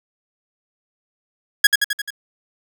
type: tone with echo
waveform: sawtooth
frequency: 1661.2 Hz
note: G#6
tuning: in tune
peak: -3 dBFS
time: 1.64-1.67 s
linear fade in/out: 5 ms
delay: 87 ms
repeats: 5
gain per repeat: -4 dB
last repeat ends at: 2.105 s
effects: none